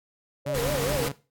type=tone with vibrato; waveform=sine; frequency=528 Hz; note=C5; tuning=16 cents sharp; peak=-26 dBFS; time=0.45-1.1 s; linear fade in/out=50 ms; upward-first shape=sine; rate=4.7 Hz; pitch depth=230 cents each way
type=tone; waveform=sawtooth; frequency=139.8 Hz; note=C#3; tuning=15 cents sharp; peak=-26 dBFS; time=0.46-1.12 s; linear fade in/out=5 ms
type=noise; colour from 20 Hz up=pink; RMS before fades=-31 dBFS; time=0.54-1.09 s; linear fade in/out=10 ms
effects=noise-tail reverb RT60 0.3 s tail -17 dB re dry + AAC 64 kbps